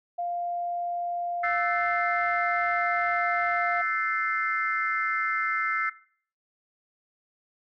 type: tone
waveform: sine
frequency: 698.5 Hz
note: F5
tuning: in tune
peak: -27 dBFS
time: 0.18-3.82 s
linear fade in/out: 10 ms
type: chord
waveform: sine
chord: F# half-diminished seventh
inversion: third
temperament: equal with one note detuned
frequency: 1318.5 / 1512.8 / 1760 / 2093 Hz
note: E6 / F#6 / A6 / C7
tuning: 0 / +38 / 0 / 0 cents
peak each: -28 / -34 / -32 / -28 dBFS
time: 1.43-5.9 s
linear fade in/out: 10 ms
effects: noise-tail reverb RT60 0.5 s tail -19 dB re dry + tanh soft clip ceiling -13 dBFS